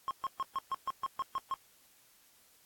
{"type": "tone bursts", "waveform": "triangle", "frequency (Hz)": 1072, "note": "C6", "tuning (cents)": 42, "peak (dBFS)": -29, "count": 10, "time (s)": [0.08, 1.54], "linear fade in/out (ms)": 0, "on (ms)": 29, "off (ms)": 130, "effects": ["white hiss -64 dBFS RMS until 2.65 s", "AAC 64 kbps"]}